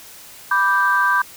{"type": "chord", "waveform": "sine", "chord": "G major", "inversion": "first", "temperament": "equal", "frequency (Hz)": [987.8, 1174.7, 1568], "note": ["B5", "D6", "G6"], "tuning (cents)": [0, 0, 0], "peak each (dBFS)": [-19, -19, -16], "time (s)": [0.51, 1.22], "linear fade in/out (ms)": 5, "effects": ["tanh soft clip ceiling -5 dBFS", "white hiss -41 dBFS RMS until 1.36 s"]}